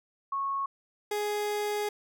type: tone pair in turn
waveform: sine / 30% pulse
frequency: 1100 / 416.3 Hz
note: C#6 / G#4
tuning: -14 / +4 cents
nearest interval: octave + perfect fourth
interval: 1682 cents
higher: first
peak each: -28 / -26 dBFS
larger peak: second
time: 0.32-0.66 / 1.11-1.89 s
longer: second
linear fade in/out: 5 ms
effects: none